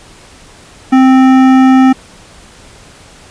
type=tone with hard clipping; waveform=sine; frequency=261.6 Hz; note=C4; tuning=in tune; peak=-5 dBFS; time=0.92-1.93 s; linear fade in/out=10 ms; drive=14 dB; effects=pink hiss -38 dBFS RMS until 3.3 s + resampled to 22050 Hz